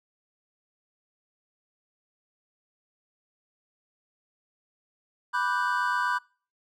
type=chord; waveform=triangle; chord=G major seventh; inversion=first; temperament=equal; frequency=987.8 / 1174.7 / 1480 / 1568 Hz; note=B5 / D6 / F#6 / G6; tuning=0 / 0 / 0 / 0 cents; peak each=-26 / -30 / -29 / -29 dBFS; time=5.33-6.19 s; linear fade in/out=20 ms; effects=noise-tail reverb RT60 0.4 s tail -25 dB re dry